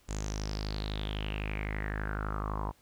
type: tone with low-pass filter sweep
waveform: sawtooth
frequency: 51.91 Hz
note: G#1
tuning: in tune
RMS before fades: -35 dBFS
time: 0.08-2.72 s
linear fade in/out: 20 ms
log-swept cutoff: 7300 to 950 Hz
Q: 7.2
effects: pink hiss -65 dBFS RMS until 2.81 s